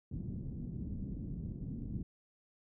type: low-pass noise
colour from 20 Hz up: white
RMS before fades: -41 dBFS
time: 0.11-2.03 s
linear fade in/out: 5 ms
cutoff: 230 Hz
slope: 24 dB/octave
effects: none